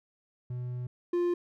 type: tone pair in turn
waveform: triangle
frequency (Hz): 123.8 / 350.2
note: B2 / F4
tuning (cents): +5 / +5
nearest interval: octave + tritone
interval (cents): 1800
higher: second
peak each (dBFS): -31 / -23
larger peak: second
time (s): 0.5-0.87 / 1.13-1.34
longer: first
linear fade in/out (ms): 5
effects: none